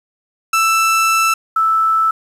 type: tone pair in turn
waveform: 30% pulse / sine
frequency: 1325 / 1316.6 Hz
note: E6 / E6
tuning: +9 / -3 cents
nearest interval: unison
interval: 12 cents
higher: first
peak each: -9 / -11 dBFS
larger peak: first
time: 0.53-1.34 / 1.56-2.11 s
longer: first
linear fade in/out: 5 ms
effects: resampled to 32000 Hz + 7-bit